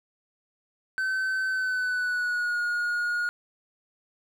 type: tone with pitch glide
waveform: triangle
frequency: 1532 to 1437.7 Hz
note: G6 to F6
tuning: -40 to +50 cents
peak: -23 dBFS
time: 0.98-3.29 s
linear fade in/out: 0 ms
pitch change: -110 cents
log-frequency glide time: 1.49-2.6 s
effects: none